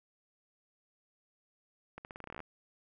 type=accelerating click train; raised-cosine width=0.5 ms; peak=-29 dBFS; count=14; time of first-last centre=1.98-2.403 s; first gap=69 ms; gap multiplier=0.86; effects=none